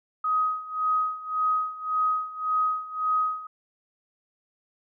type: tone with tremolo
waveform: sine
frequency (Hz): 1258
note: D#6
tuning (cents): +19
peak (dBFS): -20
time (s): 0.24-3.47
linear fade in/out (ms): 5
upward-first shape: sine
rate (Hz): 1.8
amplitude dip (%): 85
effects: none